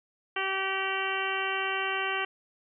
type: harmonic tone with a mistuned harmonic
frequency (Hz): 385.2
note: G4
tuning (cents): -30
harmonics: 1 / 2 / 3 / 4 / 5 / 6 / 7 / 8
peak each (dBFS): -36 / -36 / -35 / -35 / -36 / -37 / -35 / -38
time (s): 0.36-2.25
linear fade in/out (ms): 5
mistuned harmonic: 7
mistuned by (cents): +35
effects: none